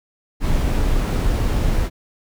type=noise; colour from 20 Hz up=brown; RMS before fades=-18 dBFS; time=0.4-1.9 s; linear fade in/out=50 ms; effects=none